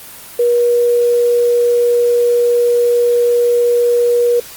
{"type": "tone with quantisation", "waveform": "sine", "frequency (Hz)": 480, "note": "B4", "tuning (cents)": -49, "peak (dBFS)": -9, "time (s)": [0.39, 4.4], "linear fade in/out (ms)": 5, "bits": 6, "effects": ["white hiss -34 dBFS RMS until 4.56 s", "Opus 32 kbps"]}